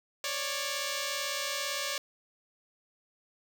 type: tone pair together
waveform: 5% pulse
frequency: 549.4 / 587.3 Hz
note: C#5 / D5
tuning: -16 / 0 cents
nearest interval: minor second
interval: 116 cents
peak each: -23 dBFS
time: 0.24-1.98 s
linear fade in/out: 2 ms
effects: none